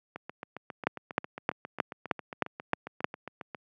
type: two click trains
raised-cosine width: 0.5 ms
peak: -23 / -9 dBFS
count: 26 / 8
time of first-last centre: 0.16-3.548 / 0.87-3.044 s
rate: 7.38 / 3.22 Hz
effects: high-pass 150 Hz 12 dB/octave